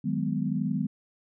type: chord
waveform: sine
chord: G# minor seventh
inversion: second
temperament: just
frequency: 155.74 / 186.89 / 207.7 / 249.2 Hz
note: D#3 / F#3 / G#3 / B3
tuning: +2 / +18 / 0 / +16 cents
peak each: -31 dBFS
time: 0.04-0.87 s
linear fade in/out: 10 ms
effects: none